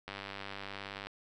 click train, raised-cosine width 0.3 ms, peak -25 dBFS, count 99, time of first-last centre 0.08-1.07 s, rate 99 Hz, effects none

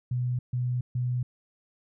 sine tone bursts, 124.1 Hz, B2, 9 cents sharp, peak -25 dBFS, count 3, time 0.11-1.23 s, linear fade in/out 5 ms, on 280 ms, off 140 ms, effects none

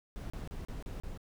brown noise bursts, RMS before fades -41 dBFS, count 6, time 0.16-1.175 s, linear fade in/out 0 ms, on 140 ms, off 35 ms, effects none

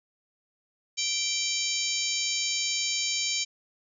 harmonic tone with a mistuned harmonic, 779 Hz, G5, 11 cents flat, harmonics 3 / 4 / 5 / 6 / 7 / 8 / 9, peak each -34 / -34 / -34 / -34 / -34 / -34 / -34 dBFS, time 0.97-3.45 s, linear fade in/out 20 ms, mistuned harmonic 8, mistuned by +48 cents, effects none

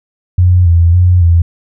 sine tone with vibrato, 87.31 Hz, F2, in tune, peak -4 dBFS, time 0.38-1.42 s, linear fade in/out 5 ms, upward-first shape square, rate 1.8 Hz, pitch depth 51 cents each way, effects none

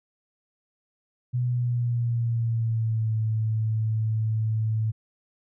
sine tone with pitch glide, 123.47 to 110 Hz, B2 to A2, 0 to 0 cents, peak -22 dBFS, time 1.33-4.92 s, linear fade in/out 20 ms, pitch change -200 cents, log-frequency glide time 1.44-3.15 s, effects none

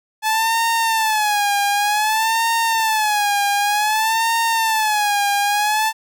sawtooth tone with vibrato, 861 Hz, A5, 38 cents flat, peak -12 dBFS, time 0.22-5.93 s, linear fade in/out 50 ms, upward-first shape sine, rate 0.54 Hz, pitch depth 110 cents each way, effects none

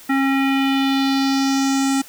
square tone with low-pass filter sweep, 271.2 Hz, C#4, 38 cents flat, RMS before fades -18 dBFS, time 0.09-2.02 s, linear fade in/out 10 ms, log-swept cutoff 1900 to 8600 Hz, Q 2.7, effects white hiss -43 dBFS RMS until 2.08 s

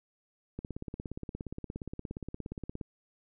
click train, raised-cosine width 3 ms, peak -25 dBFS, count 39, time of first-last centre 0.59-2.812 s, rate 17.1 Hz, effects none

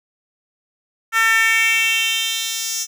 10% pulse tone with high-pass filter sweep, 450 Hz, A4, 39 cents sharp, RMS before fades -18 dBFS, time 1.12-2.87 s, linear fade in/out 50 ms, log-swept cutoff 1500 to 5600 Hz, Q 3.6, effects none

